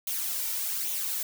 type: noise with flanger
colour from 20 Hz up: blue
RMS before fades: -31 dBFS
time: 0.07-1.23 s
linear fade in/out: 2 ms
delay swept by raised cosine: 0.3 to 2.2 ms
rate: 1.2 Hz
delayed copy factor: +0.5
effects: none